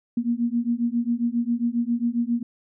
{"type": "beating tone pair", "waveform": "sine", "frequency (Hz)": [233.1, 240.5], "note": ["A#3", "B3"], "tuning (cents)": [0, -46], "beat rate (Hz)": 7.4, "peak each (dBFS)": -24, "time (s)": [0.17, 2.43], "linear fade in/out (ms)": 5, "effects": []}